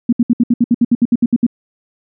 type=tone bursts; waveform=sine; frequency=237.7 Hz; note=A#3; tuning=34 cents sharp; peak=-7 dBFS; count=14; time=0.09-1.466 s; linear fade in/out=5 ms; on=37 ms; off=66 ms; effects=none